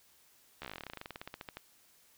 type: slowing click train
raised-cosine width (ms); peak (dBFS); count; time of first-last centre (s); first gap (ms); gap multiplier
0.3; -26; 26; 0.62-1.57; 13; 1.08
effects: white hiss -65 dBFS RMS until 2.17 s